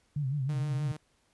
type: tone with vibrato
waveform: sine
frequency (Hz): 138.59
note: C#3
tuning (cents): 0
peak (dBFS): -28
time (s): 0.16-0.92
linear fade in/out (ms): 5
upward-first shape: sine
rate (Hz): 6.4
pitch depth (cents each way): 130
type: tone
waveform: sawtooth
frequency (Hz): 153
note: D#3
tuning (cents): -29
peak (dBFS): -36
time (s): 0.49-0.97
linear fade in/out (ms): 5
effects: pink hiss -70 dBFS RMS until 1.33 s + resampled to 24000 Hz